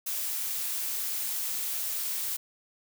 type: noise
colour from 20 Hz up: blue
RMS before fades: -32 dBFS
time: 0.06-2.37 s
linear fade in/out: 10 ms
effects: none